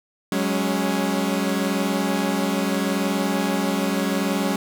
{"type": "chord", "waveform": "sawtooth", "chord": "F# suspended second", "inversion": "none", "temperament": "equal with one note detuned", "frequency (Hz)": [186.93, 207.7, 277.2], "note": ["F#3", "G#3", "C#4"], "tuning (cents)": [18, 0, 0], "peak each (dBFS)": -21, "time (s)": [0.32, 4.56], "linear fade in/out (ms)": 2, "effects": []}